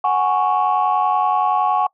sine chord, F# suspended second, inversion none, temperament equal, 740 / 830.6 / 1108.7 Hz, F#5 / G#5 / C#6, 0 / 0 / 0 cents, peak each -18 dBFS, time 0.04-1.87 s, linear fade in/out 5 ms, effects noise-tail reverb RT60 0.1 s tail -25 dB re dry + tanh soft clip ceiling -8 dBFS

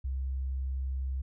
sine tone, 66 Hz, C2, 16 cents sharp, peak -30 dBFS, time 0.04-1.22 s, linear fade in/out 10 ms, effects none

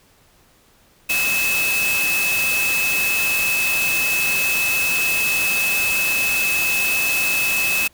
sine tone in noise, 2596 Hz, E7, 27 cents flat, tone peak -18 dBFS, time 1.09-7.88 s, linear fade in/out 10 ms, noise white, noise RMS -24 dBFS, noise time 1.09-7.88 s, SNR +3 dB, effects pink hiss -55 dBFS RMS until 7.93 s

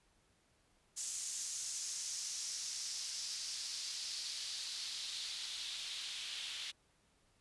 white noise with band-pass filter sweep, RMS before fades -43 dBFS, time 0.96-6.72 s, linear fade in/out 20 ms, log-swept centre 7000 to 3300 Hz, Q 2.5, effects pink hiss -73 dBFS RMS until 7.4 s + resampled to 24000 Hz

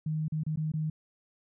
sine tone with dropouts, 155.56 Hz, D#3, in tune, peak -28 dBFS, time 0.06-0.9 s, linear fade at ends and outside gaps 5 ms, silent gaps 0.282-0.321 / 0.435-0.464 / 0.56-0.572 / 0.719-0.737 s, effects none

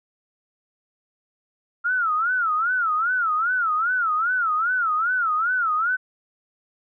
sine tone with vibrato, 1365 Hz, F6, 40 cents flat, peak -19 dBFS, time 1.84-5.97 s, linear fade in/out 20 ms, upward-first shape sine, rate 2.5 Hz, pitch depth 180 cents each way, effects none

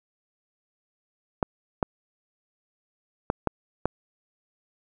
clicks, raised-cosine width 1 ms, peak -8 dBFS, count 5, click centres 1.428 / 1.828 / 3.301 / 3.473 / 3.856 s, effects none

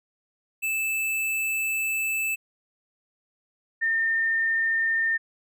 square / sine tone pair in turn, 2630 / 1812.5 Hz, E7 / A#6, -5 / -49 cents, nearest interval tritone, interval 644 cents, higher first, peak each -25 / -21 dBFS, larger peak second, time 0.62-2.36 / 3.81-5.18 s, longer first, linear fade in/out 20 ms, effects none

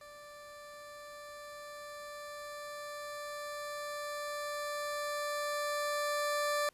20% pulse tone with level ramp, 587.3 Hz, D5, in tune, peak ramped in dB -45 to -25 dBFS, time 0.01-6.69 s, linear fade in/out 2 ms, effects pink hiss -68 dBFS RMS until 6.73 s + resampled to 32000 Hz

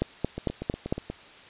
two click trains, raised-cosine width 2 ms, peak -11 / -19 dBFS, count 5 / 7, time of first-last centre 0.02-0.925 / 0.38-1.1 s, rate 4.42 / 8.33 Hz, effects white hiss -49 dBFS RMS until 1.49 s + resampled to 8000 Hz

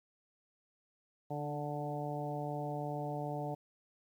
harmonic tone with a mistuned harmonic, 146.83 Hz, D3, in tune, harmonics 1 / 2 / 3 / 4 / 5 / 6, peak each -40 / -44 / -45 / -43 / -42 / -47 dBFS, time 1.3-3.55 s, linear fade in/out 10 ms, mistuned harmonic 2, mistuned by +15 cents, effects 11-bit

